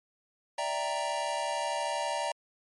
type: chord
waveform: square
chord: E half-diminished seventh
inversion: third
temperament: equal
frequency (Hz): 587.3 / 659.3 / 784 / 932.3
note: D5 / E5 / G5 / Bb5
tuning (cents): 0 / 0 / 0 / 0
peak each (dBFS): -36 / -38 / -38 / -34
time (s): 0.58-2.32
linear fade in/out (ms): 5
effects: MP3 48 kbps